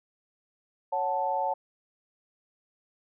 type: chord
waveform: sine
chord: F# minor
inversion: second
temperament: equal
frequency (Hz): 554.4 / 740 / 880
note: C#5 / F#5 / A5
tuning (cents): 0 / 0 / 0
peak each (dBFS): -32 / -31 / -28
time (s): 0.92-1.54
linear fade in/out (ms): 10
effects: none